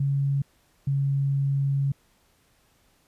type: tone pair in turn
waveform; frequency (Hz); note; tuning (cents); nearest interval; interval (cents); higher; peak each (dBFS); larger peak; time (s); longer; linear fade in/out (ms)
sine; 139.2 / 138.59; C#3 / C#3; +8 / 0; unison; 8; first; -21; neither; 0-0.42 / 0.87-1.92; second; 5
effects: pink hiss -64 dBFS RMS until 3.07 s + resampled to 32000 Hz